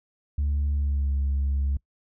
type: tone with pitch glide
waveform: sine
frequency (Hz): 72 to 69.15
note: D2 to C#2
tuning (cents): -34 to -4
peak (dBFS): -20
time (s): 0.38-1.77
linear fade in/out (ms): 5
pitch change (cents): -70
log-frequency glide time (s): 0.73-1.13
effects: noise-tail reverb RT60 0.1 s tail -25 dB re dry + tanh soft clip ceiling -20 dBFS